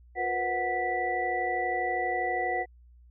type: tone cluster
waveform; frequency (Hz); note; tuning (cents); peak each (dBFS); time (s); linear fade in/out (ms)
sine; 357.7 / 473.6 / 506 / 737 / 1969; F4 / A#4 / B4 / F#5 / B6; +41 / +27 / +42 / -7 / -6; -36 / -37 / -37 / -29 / -32; 0.15-2.66; 50
effects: added 60 Hz sine -52 dBFS peak until 3.1 s